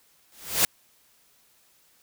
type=noise with exponential growth; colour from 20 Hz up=white; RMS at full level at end=-17 dBFS; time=0.32-0.65 s; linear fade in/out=2 ms; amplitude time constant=70 ms; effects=white hiss -62 dBFS RMS until 2.02 s